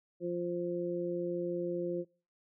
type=harmonic tone; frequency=174.61 Hz; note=F3; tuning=in tune; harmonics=1 / 2 / 3; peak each=-40 / -34 / -38 dBFS; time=0.2-2.05 s; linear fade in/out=50 ms; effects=noise-tail reverb RT60 0.4 s tail -24 dB re dry